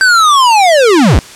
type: linear sweep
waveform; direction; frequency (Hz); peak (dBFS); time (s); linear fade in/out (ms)
square; down; 1568 to 41.49; -5; 0.01-1.19; 0
effects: white hiss -32 dBFS RMS until 1.35 s + low-pass 8000 Hz 12 dB/octave